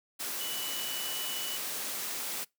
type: tone in noise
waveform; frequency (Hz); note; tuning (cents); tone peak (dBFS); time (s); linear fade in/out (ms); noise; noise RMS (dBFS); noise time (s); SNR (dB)
sine; 2960; F#7; 0; -38; 0.39-1.58; 20; white; -36; 0.19-2.45; -5
effects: noise-tail reverb RT60 0.2 s tail -24 dB re dry + high-pass 200 Hz 12 dB/octave